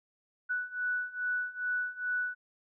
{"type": "beating tone pair", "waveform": "sine", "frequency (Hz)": [1480, 1482.4], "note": ["F#6", "F#6"], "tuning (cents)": [0, 3], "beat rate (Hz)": 2.4, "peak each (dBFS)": [-35, -33], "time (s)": [0.49, 2.35], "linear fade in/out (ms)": 20, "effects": []}